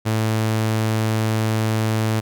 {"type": "tone", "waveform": "sawtooth", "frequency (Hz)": 110, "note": "A2", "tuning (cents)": 0, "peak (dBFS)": -14, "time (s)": [0.05, 2.21], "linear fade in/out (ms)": 20, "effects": []}